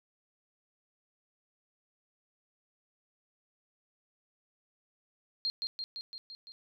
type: tone with echo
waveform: sine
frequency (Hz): 4210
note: C8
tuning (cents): +10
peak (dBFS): -29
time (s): 5.45-5.5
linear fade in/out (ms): 0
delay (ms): 170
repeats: 6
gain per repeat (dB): -3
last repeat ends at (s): 6.52
effects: none